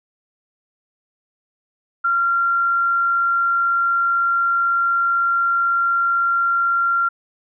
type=tone; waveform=sine; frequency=1379 Hz; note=F6; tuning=22 cents flat; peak=-15 dBFS; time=2.04-7.09 s; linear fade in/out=10 ms; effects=none